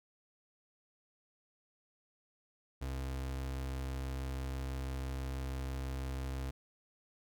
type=tone; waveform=35% pulse; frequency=66.1 Hz; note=C2; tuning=18 cents sharp; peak=-35 dBFS; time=2.81-6.51 s; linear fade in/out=10 ms; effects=none